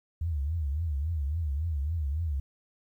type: tone with vibrato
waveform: sine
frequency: 76.3 Hz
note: D#2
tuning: 33 cents flat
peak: -27 dBFS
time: 0.21-2.4 s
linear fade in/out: 5 ms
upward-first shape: triangle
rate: 3.6 Hz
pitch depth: 230 cents each way
effects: 11-bit